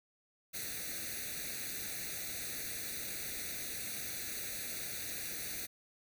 white noise with comb filter, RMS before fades -41 dBFS, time 0.53-5.67 s, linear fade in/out 20 ms, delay 0.48 ms, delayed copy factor +0.95, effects none

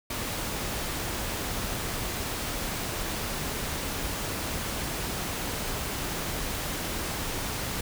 pink noise, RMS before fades -32 dBFS, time 0.1-7.81 s, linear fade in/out 5 ms, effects none

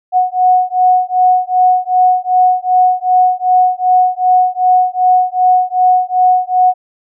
sine beating tone pair, 733 / 735.6 Hz, F#5 / F#5, -16 / -10 cents, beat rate 2.6 Hz, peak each -11 dBFS, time 0.12-6.74 s, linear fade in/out 50 ms, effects none

